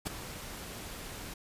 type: noise with ADSR envelope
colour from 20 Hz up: pink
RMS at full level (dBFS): -33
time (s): 0.05-1.34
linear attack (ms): 19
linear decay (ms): 15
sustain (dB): -10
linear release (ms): 6
effects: resampled to 32000 Hz